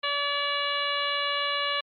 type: harmonic tone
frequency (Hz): 573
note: D5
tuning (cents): -43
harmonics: 1 / 2 / 3 / 4 / 5 / 6 / 7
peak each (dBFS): -34 / -30 / -33 / -34 / -31 / -35 / -35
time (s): 0.03-1.81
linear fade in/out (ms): 10
effects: MP3 32 kbps